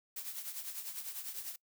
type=noise with tremolo; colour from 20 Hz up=blue; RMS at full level=-40 dBFS; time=0.16-1.56 s; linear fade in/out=5 ms; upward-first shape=triangle; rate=10 Hz; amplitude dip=70%; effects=noise-tail reverb RT60 0.1 s tail -23 dB re dry